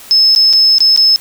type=tone with dropouts; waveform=sine; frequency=5210 Hz; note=E8; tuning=21 cents flat; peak=-5 dBFS; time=0.11-1.16 s; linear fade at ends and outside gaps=0 ms; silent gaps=0.35-0.361 / 0.529-0.534 / 0.783-0.805 / 0.962-0.975 s; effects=white hiss -35 dBFS RMS until 1.2 s